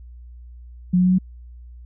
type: tone with pitch steps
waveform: sine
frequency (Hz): 180 / 181.78 / 183.57 / 185.38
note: F#3 / F#3 / F#3 / F#3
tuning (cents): -47 / -30 / -13 / +4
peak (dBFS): -13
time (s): 0.93-1.186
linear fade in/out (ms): 10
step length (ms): 64
effects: added 60 Hz sine -38 dBFS peak until 1.85 s